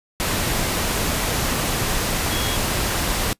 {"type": "tone in noise", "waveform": "sine", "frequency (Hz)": 3322, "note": "G#7", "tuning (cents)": 0, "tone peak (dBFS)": -29, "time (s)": [2.31, 2.56], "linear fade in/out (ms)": 0, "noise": "pink", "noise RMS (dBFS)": -22, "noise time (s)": [0.2, 3.33], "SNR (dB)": -10, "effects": ["noise-tail reverb RT60 0.1 s tail -23 dB re dry", "resampled to 32000 Hz"]}